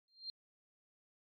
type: tone with exponential growth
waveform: sine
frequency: 4186 Hz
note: C8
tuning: in tune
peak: -38 dBFS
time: 0.08-0.3 s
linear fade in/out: 1 ms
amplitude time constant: 46 ms
effects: AAC 48 kbps